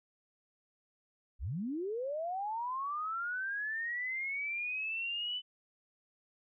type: linear sweep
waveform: sine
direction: up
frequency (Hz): 40.42 to 3016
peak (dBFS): -34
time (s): 1.39-5.42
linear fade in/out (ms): 50
effects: none